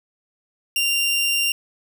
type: tone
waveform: sawtooth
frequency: 2781 Hz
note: F7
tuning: 8 cents flat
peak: -15 dBFS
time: 0.76-1.52 s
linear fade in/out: 2 ms
effects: none